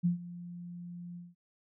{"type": "tone with ADSR envelope", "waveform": "sine", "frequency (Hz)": 174.61, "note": "F3", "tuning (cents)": 0, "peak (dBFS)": -23, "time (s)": [0.03, 1.35], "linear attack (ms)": 25, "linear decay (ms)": 120, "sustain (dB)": -18, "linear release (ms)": 190, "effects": []}